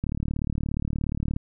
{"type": "click train", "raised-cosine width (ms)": 5, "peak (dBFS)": -15, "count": 50, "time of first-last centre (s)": [0.04, 1.364], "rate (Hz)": 37, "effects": []}